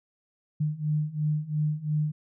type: beating tone pair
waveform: sine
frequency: 150.1 / 153 Hz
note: D3 / D#3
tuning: +38 / -29 cents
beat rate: 2.9 Hz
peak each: -29 / -27 dBFS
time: 0.6-2.12 s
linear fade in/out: 10 ms
effects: none